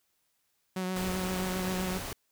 sawtooth tone with vibrato, 185 Hz, F#3, in tune, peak -27 dBFS, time 0.76-1.98 s, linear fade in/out 5 ms, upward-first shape triangle, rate 7.7 Hz, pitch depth 25 cents each way
pink noise, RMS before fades -38 dBFS, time 0.96-2.13 s, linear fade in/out 2 ms
effects white hiss -75 dBFS RMS until 2.31 s

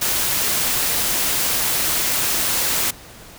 white noise, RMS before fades -20 dBFS, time 0.01-2.91 s, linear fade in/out 10 ms, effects pink hiss -41 dBFS RMS until 3.38 s

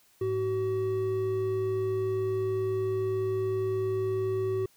triangle tone pair together, 106.21 / 378.5 Hz, G#2 / F#4, +39 / +39 cents, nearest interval octave + minor seventh, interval 2200 cents, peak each -32 / -25 dBFS, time 0.21-4.66 s, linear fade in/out 5 ms, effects white hiss -63 dBFS RMS until 4.76 s

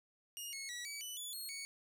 15% pulse tone with pitch steps, 2851 / 2183 / 1935 / 2281 / 2980 / 3443 / 4285 / 2231 Hz, F7 / C#7 / B6 / C#7 / F#7 / A7 / C8 / C#7, +35 / -27 / -36 / +49 / +12 / -38 / +40 / +11 cents, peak -36 dBFS, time 0.37-1.65 s, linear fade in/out 0 ms, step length 160 ms, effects none

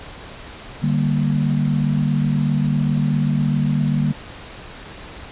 sine chord, G minor, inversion second, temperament equal with one note detuned, 148.28 / 196 / 233.1 Hz, D3 / G3 / Bb3, +17 / 0 / 0 cents, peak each -18 / -22 / -22 dBFS, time 0.82-4.13 s, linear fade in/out 20 ms, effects pink hiss -37 dBFS RMS until 5.31 s + resampled to 8000 Hz

